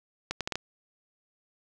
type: accelerating click train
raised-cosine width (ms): 0.2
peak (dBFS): -13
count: 5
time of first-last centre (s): 0.31-0.556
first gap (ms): 97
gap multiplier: 0.7
effects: none